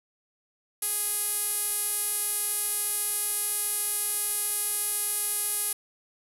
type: tone with band-pass filter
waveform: sawtooth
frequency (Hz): 413.9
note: G#4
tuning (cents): -6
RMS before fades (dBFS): -29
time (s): 0.82-5.73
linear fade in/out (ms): 5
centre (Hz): 11000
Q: 5
effects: none